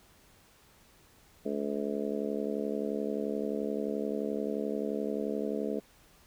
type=harmonic tone; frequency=71.5 Hz; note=D2; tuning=46 cents flat; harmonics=3 / 4 / 5 / 6 / 7 / 8 / 9; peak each=-36 / -37 / -44 / -35 / -38 / -46 / -41 dBFS; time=1.45-5.8 s; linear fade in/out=10 ms; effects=pink hiss -61 dBFS RMS until 6.26 s